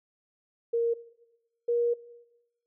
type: tone pair in turn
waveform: sine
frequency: 466.2 / 474.3 Hz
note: A#4 / A#4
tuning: 0 / +30 cents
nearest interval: unison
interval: 30 cents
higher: second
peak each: -23 dBFS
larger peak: neither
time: 0.73-0.94 / 1.68-1.94 s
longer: second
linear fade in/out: 10 ms
effects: noise-tail reverb RT60 1.0 s tail -19 dB re dry